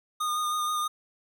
square tone with vibrato, 1224 Hz, D#6, 29 cents flat, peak -27 dBFS, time 0.2-0.88 s, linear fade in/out 10 ms, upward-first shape sine, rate 6.3 Hz, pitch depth 19 cents each way, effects none

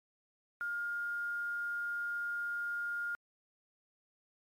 sine tone with quantisation, 1414 Hz, F6, 21 cents sharp, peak -34 dBFS, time 0.61-3.15 s, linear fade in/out 0 ms, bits 10, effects MP3 64 kbps

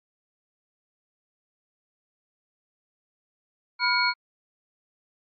sine tone cluster, 989 / 1423 / 2238 / 4311 Hz, B5 / F6 / C#7 / C#8, +2 / +32 / +16 / -49 cents, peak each -26 dBFS, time 3.79-4.14 s, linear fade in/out 50 ms, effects Opus 48 kbps

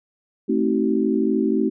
sine chord, A diminished seventh, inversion none, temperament just, 220 / 264 / 316.8 / 380.2 Hz, A3 / C4 / Eb4 / Gb4, 0 / +16 / +31 / +47 cents, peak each -22 / -23 / -23 / -23 dBFS, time 0.48-1.7 s, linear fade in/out 20 ms, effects none

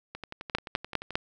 two click trains, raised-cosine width 0.3 ms, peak -9 / -22 dBFS, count 4 / 12, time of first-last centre 0.55-1.155 / 0.15-1.107 s, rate 4.96 / 11.5 Hz, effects none

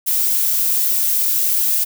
violet noise, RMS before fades -17 dBFS, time 0.06-1.85 s, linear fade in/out 20 ms, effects none

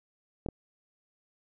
clicks, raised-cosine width 2 ms, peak -21 dBFS, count 2, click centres 0.462 / 0.487 s, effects none

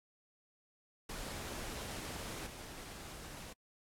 pink noise with level steps, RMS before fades -44 / -49 dBFS, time 1.09-3.53 s, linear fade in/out 5 ms, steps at 2.46 s, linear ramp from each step 10 ms, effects low-pass 12000 Hz 12 dB/octave + AAC 64 kbps

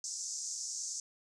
pink band-pass noise, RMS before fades -40 dBFS, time 0.04-1 s, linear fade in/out 2 ms, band 5600 to 7500 Hz, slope 48 dB/octave, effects none

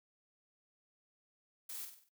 blue noise with echo, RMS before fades -45 dBFS, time 1.69-1.85 s, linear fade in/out 5 ms, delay 48 ms, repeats 5, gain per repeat -6 dB, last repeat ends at 2.09 s, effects noise-tail reverb RT60 0.1 s tail -20 dB re dry

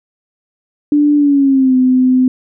sine tone with pitch glide, 293.7 to 255.7 Hz, D4 to C4, 0 to -40 cents, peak -7 dBFS, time 0.92-2.28 s, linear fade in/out 2 ms, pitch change -240 cents, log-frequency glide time 1.16-1.76 s, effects none

